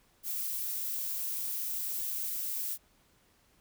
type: noise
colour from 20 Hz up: violet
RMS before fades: -35 dBFS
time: 0.23-2.78 s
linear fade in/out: 50 ms
effects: pink hiss -67 dBFS RMS until 3.6 s